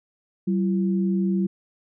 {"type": "tone pair together", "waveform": "sine", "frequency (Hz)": [190.82, 340], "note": ["G3", "F4"], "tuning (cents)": [-46, -46], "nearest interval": "minor seventh", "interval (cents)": 1000, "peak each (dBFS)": [-20, -28], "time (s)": [0.47, 1.47], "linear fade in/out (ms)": 10, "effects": []}